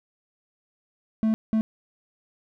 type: tone bursts at uneven times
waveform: triangle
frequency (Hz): 220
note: A3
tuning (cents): 0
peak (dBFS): -17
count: 2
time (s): 1.23-1.34 / 1.53-1.61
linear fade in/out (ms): 0
effects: none